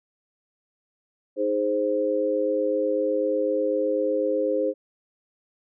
sine chord, Ab major, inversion second, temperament equal, 311.1 / 415.3 / 523.3 Hz, Eb4 / Ab4 / C5, 0 / 0 / 0 cents, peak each -28 / -27 / -23 dBFS, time 1.36-4.74 s, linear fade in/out 50 ms, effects none

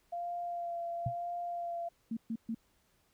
sine tone with vibrato, 691 Hz, F5, 19 cents flat, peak -35 dBFS, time 0.12-1.89 s, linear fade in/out 10 ms, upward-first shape sine, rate 1 Hz, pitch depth 18 cents each way
sine tone with exponential decay, 123.47 Hz, B2, in tune, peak -27 dBFS, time 1.06-1.15 s, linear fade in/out 5 ms, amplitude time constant 19 ms
sine tone bursts, 226.8 Hz, A#3, 47 cents flat, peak -33 dBFS, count 3, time 2.11-2.547 s, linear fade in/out 5 ms, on 59 ms, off 130 ms
effects pink hiss -72 dBFS RMS until 3.13 s

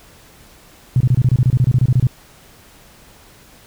sine tone bursts, 125.9 Hz, B2, 34 cents sharp, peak -9 dBFS, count 16, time 0.96-2.07 s, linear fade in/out 2 ms, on 45 ms, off 26 ms, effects pink hiss -46 dBFS RMS until 3.66 s

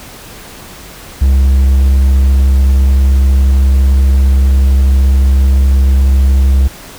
triangle tone, 66.9 Hz, C2, 39 cents sharp, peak -3 dBFS, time 1.21-6.68 s, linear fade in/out 10 ms, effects pink hiss -32 dBFS RMS until 6.98 s

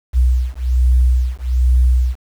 sine beating tone pair, 61.9 / 63.1 Hz, B1 / B1, +5 / +38 cents, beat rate 1.2 Hz, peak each -13 dBFS, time 0.13-2.16 s, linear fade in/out 50 ms, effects tanh soft clip ceiling -5 dBFS + 7-bit

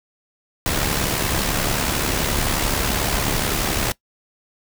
pink noise with amplitude modulation, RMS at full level -19 dBFS, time 0.66-3.92 s, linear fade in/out 0 ms, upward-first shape sine, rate 71.4 Hz, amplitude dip 50%, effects noise-tail reverb RT60 0.1 s tail -21 dB re dry

